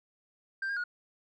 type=tone with pitch steps; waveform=sine; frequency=1574 / 1616 / 1445 Hz; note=G6 / G#6 / F#6; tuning=+7 / -48 / -41 cents; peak=-28 dBFS; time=0.62-0.839 s; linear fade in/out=5 ms; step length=73 ms; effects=tanh soft clip ceiling -30 dBFS